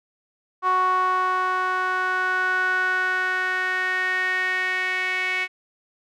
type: tone with band-pass filter sweep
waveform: sawtooth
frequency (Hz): 370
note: F#4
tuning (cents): 0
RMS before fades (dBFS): -23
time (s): 0.62-5.48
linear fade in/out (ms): 50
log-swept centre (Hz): 1100 to 2200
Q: 5.7
effects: none